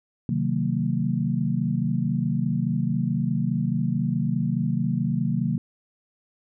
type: chord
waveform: sine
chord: C half-diminished seventh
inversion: none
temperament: equal with one note detuned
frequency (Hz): 130.81 / 155.56 / 185 / 228.7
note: C3 / Eb3 / Gb3 / Bb3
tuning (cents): 0 / 0 / 0 / -33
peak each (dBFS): -27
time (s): 0.29-5.58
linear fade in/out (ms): 2
effects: none